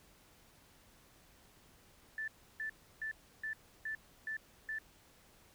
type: tone bursts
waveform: sine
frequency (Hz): 1760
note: A6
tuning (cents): 0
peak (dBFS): -37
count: 7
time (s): 2.18-4.786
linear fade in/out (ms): 2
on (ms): 98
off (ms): 320
effects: pink hiss -64 dBFS RMS until 5.54 s